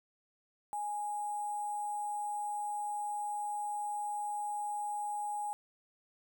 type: tone with sample-and-hold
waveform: sine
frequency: 830.6 Hz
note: G#5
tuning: in tune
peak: -34 dBFS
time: 0.73-5.53 s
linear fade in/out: 0 ms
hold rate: 8820 Hz
effects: none